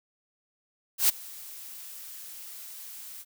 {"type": "noise with ADSR envelope", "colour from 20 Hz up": "blue", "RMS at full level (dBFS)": -19, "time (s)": [0.98, 3.25], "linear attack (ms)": 110, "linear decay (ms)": 13, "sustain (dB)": -24, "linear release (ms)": 44, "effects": []}